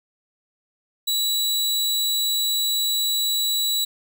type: tone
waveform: sawtooth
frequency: 3922 Hz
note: B7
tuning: 13 cents flat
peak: -17 dBFS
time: 1.07-3.85 s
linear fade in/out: 10 ms
effects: none